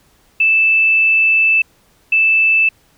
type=tone pair in turn; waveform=sine; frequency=2637 / 2637 Hz; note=E7 / E7; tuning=0 / 0 cents; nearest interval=unison; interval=0 cents; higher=neither; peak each=-9 dBFS; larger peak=neither; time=0.4-1.62 / 2.12-2.69 s; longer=first; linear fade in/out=5 ms; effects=pink hiss -54 dBFS RMS until 2.97 s